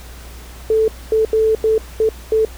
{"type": "tone bursts at uneven times", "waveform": "sine", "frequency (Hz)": 440, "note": "A4", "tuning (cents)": 0, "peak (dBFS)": -11, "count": 6, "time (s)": [[0.7, 0.88], [1.12, 1.25], [1.33, 1.55], [1.64, 1.78], [2, 2.09], [2.32, 2.45]], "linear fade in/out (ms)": 2, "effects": ["added 60 Hz sine -34 dBFS peak until 2.57 s", "pink hiss -40 dBFS RMS until 2.57 s"]}